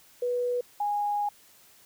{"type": "tone pair in turn", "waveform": "sine", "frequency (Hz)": [490, 824.1], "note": ["B4", "G#5"], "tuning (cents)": [-14, -14], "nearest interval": "major sixth", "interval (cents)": 900, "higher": "second", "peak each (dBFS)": -25, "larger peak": "neither", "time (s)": [[0.22, 0.61], [0.8, 1.29]], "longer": "second", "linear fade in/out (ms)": 5, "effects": ["white hiss -57 dBFS RMS until 1.85 s"]}